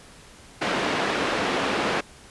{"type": "band-pass noise", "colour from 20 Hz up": "pink", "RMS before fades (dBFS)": -25, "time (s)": [0.61, 2.01], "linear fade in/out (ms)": 10, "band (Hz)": [250, 3000], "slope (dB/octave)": 12, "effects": ["pink hiss -48 dBFS RMS until 2.3 s", "resampled to 24000 Hz"]}